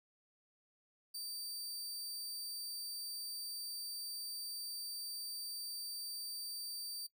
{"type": "tone", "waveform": "sawtooth", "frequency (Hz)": 4643, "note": "D8", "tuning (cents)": -21, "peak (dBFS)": -39, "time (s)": [1.14, 7.07], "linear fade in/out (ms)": 10, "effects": ["noise-tail reverb RT60 0.1 s tail -18 dB re dry"]}